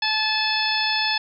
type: harmonic tone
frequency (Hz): 867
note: A5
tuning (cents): -26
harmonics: 1 / 2 / 3 / 4 / 5 / 6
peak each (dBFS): -27 / -27 / -27 / -27 / -27 / -27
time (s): 0.02-1.18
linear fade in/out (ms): 5
effects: none